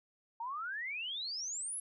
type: exponential sweep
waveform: sine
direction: up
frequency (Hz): 893 to 11175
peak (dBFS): -37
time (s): 0.4-1.8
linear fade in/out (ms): 5
effects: none